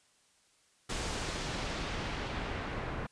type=noise with low-pass filter sweep; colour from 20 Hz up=pink; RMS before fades=-37 dBFS; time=0.89-3.07 s; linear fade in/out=10 ms; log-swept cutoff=9100 to 1700 Hz; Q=0.83; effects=white hiss -68 dBFS RMS until 3.11 s + resampled to 22050 Hz